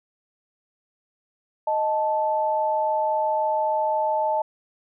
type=tone pair together; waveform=sine; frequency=622.3 / 876.3 Hz; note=D#5 / A5; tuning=0 / -7 cents; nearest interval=tritone; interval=593 cents; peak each=-24 / -22 dBFS; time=1.67-4.42 s; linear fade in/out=5 ms; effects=none